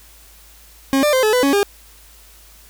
40% pulse tone with pitch steps, 271 / 595 / 519 / 429.9 / 498.9 / 278.4 / 404.1 Hz, C#4 / D5 / C5 / A4 / B4 / C#4 / G#4, -39 / +22 / -14 / -40 / +17 / +8 / -47 cents, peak -12 dBFS, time 0.93-1.63 s, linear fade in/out 0 ms, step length 100 ms, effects added 53 Hz sine -47 dBFS peak until 2.69 s + white hiss -47 dBFS RMS until 2.69 s

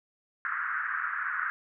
pink band-pass noise, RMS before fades -32 dBFS, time 0.45-1.5 s, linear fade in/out 0 ms, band 1300 to 1700 Hz, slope 48 dB/octave, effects none

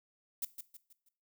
violet noise with echo, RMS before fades -35 dBFS, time 0.42-0.45 s, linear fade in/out 5 ms, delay 160 ms, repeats 4, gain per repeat -8 dB, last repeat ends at 1.09 s, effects noise-tail reverb RT60 0.4 s tail -17 dB re dry

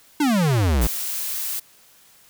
square exponential sweep, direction down, 311.1 to 52.2 Hz, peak -17 dBFS, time 0.2-0.87 s, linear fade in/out 5 ms
blue noise, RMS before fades -27 dBFS, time 0.81-1.6 s, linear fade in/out 10 ms
effects white hiss -53 dBFS RMS until 2.29 s

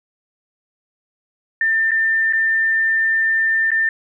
sine tone with dropouts, 1794 Hz, A6, 33 cents sharp, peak -14 dBFS, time 1.61-3.89 s, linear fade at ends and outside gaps 2 ms, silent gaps 1.909-1.916 / 2.326-2.333 / 3.706-3.716 s, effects none

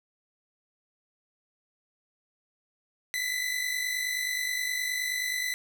sawtooth tone pair together, 1975.5 / 2025 Hz, B6 / B6, 0 / +43 cents, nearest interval unison, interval 43 cents, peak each -28 dBFS, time 3.14-5.54 s, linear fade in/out 0 ms, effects none

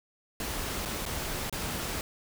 pink noise with dropouts, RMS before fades -34 dBFS, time 0.4-2.01 s, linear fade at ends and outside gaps 1 ms, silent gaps 0.852-0.857 / 1.054-1.062 / 1.497-1.526 s, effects none

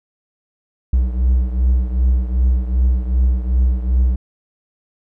triangle beating tone pair, 61.74 / 64.34 Hz, B1 / C2, 0 / -28 cents, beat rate 2.6 Hz, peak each -12 / -17 dBFS, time 0.93-4.16 s, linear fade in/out 5 ms, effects none

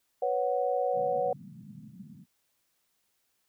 sine chord, B suspended second, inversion none, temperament equal, 493.9 / 554.4 / 740 Hz, B4 / C#5 / F#5, 0 / 0 / 0 cents, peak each -30 dBFS, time 0.22-1.33 s, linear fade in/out 5 ms
pink band-pass noise, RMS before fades -48 dBFS, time 0.93-2.26 s, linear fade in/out 50 ms, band 130 to 230 Hz, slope 48 dB/octave
effects white hiss -75 dBFS RMS until 3.48 s

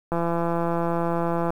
click train, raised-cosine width 1 ms, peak -12 dBFS, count 235, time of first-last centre 0.12-1.505 s, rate 169 Hz, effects 8-bit

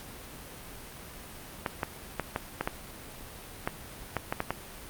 clicks, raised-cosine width 0.5 ms, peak -13 dBFS, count 11, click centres 1.662 / 1.832 / 2.197 / 2.361 / 2.61 / 2.675 / 3.675 / 4.167 / 4.325 / 4.404 / 4.506 s, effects pink hiss -45 dBFS RMS until 4.89 s + Opus 48 kbps

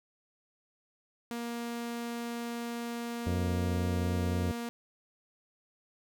sawtooth tone, 235.6 Hz, A#3, 19 cents sharp, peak -31 dBFS, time 1.31-4.69 s, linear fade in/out 0 ms
harmonic tone, 89.6 Hz, F2, 45 cents sharp, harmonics 1 / 2 / 3 / 4 / 5 / 6 / 7, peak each -30 / -36 / -40 / -42 / -44 / -46 / -47 dBFS, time 3.26-4.52 s, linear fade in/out 10 ms
effects none

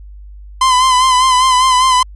45% pulse tone with vibrato, 1023 Hz, C6, 39 cents flat, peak -8 dBFS, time 0.61-2.03 s, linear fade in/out 5 ms, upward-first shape sine, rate 5 Hz, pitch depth 46 cents each way, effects added 50 Hz sine -31 dBFS peak until 2.15 s + resampled to 24000 Hz

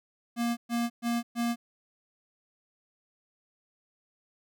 square tone bursts, 235.8 Hz, A#3, 20 cents sharp, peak -27 dBFS, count 4, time 0.36-1.56 s, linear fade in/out 50 ms, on 210 ms, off 120 ms, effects none

